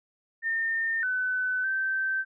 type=tone with pitch steps; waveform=sine; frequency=1816 / 1508 / 1552 Hz; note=A#6 / F#6 / G6; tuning=-46 / +32 / -18 cents; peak=-25 dBFS; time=0.42-2.25 s; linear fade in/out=50 ms; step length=610 ms; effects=none